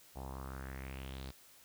sawtooth tone with low-pass filter sweep, 66.3 Hz, C2, 23 cents sharp, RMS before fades -45 dBFS, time 0.15-1.32 s, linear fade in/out 20 ms, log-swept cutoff 770 to 4600 Hz, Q 3.7, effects white hiss -61 dBFS RMS until 1.64 s

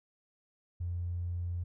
triangle tone with tanh clipping, 87.31 Hz, F2, in tune, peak -32 dBFS, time 0.8-1.64 s, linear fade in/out 10 ms, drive 2 dB, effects none

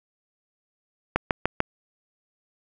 click train, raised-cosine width 0.5 ms, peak -5 dBFS, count 4, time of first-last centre 1.16-1.604 s, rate 6.76 Hz, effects none

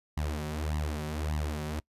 sawtooth tone with flanger, 75.8 Hz, D#2, 45 cents flat, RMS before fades -33 dBFS, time 0.17-1.8 s, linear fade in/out 5 ms, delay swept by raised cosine 1 to 5.4 ms, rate 1.7 Hz, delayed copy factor +0.9, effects noise-tail reverb RT60 0.1 s tail -24 dB re dry + resampled to 32000 Hz

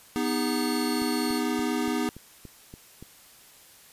square chord, G# minor, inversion first, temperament equal with one note detuned, 246.9 / 311.1 / 405.4 Hz, B3 / D#4 / G#4, 0 / 0 / -42 cents, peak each -29 / -30 / -33 dBFS, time 0.16-2.09 s, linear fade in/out 0 ms
sawtooth tone, 4400 Hz, C#8, 14 cents flat, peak -32 dBFS, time 0.23-1.42 s, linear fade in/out 50 ms
click train, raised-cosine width 3 ms, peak -29 dBFS, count 8, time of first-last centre 1.02-3.026 s, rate 3.49 Hz
effects white hiss -53 dBFS RMS until 3.92 s + resampled to 32000 Hz

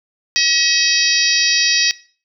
harmonic tone with a mistuned harmonic, 639 Hz, D#5, 46 cents sharp, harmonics 3 / 4 / 5 / 6 / 7 / 8 / 9, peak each -21 / -20 / -24 / -22 / -18 / -19 / -19 dBFS, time 0.36-1.91 s, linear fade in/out 0 ms, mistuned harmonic 7, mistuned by +44 cents, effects noise-tail reverb RT60 0.4 s tail -19 dB re dry

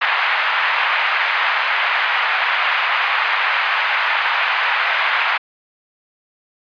white band-pass noise, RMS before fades -18 dBFS, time 0.01-5.38 s, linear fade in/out 10 ms, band 810 to 2500 Hz, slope 24 dB/octave, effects resampled to 11025 Hz

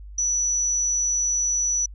sine tone, 5920 Hz, F#8, in tune, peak -20 dBFS, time 0.18-1.86 s, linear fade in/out 5 ms, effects added 50 Hz sine -37 dBFS peak until 1.94 s

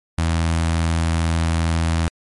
sawtooth tone with notch filter, 82.41 Hz, E2, in tune, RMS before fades -19 dBFS, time 0.18-2.08 s, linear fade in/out 0 ms, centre 430 Hz, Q 1.5, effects MP3 48 kbps

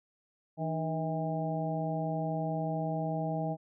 harmonic tone with a mistuned harmonic, 160.8 Hz, E3, 43 cents flat, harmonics 1 / 2 / 3 / 4 / 5, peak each -33 / -39 / -43 / -36 / -38 dBFS, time 0.57-3.57 s, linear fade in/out 50 ms, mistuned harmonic 2, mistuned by -89 cents, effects none

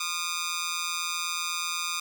10% pulse tone with amplitude modulation, 1219 Hz, D#6, 36 cents flat, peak -17 dBFS, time 0-2 s, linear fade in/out 5 ms, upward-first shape sine, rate 168 Hz, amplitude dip 80%, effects none

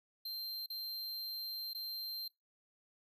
square tone with dropouts, 4152 Hz, C8, 14 cents flat, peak -40 dBFS, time 0.25-2.28 s, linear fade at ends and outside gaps 5 ms, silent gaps 0.662-0.7 / 1.734-1.747 s, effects noise-tail reverb RT60 0.2 s tail -23 dB re dry

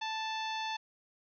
harmonic tone, 880 Hz, A5, in tune, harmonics 1 / 2 / 3 / 4 / 5 / 6 / 7, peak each -36 / -43 / -43 / -42 / -47 / -54 / -54 dBFS, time 0.01-0.77 s, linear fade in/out 10 ms, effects none

